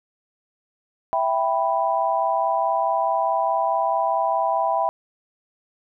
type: chord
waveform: sine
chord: E minor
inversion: none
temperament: equal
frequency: 659.3 / 784 / 987.8 Hz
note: E5 / G5 / B5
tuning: 0 / 0 / 0 cents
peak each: -23 dBFS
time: 1.13-4.89 s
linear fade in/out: 0 ms
effects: none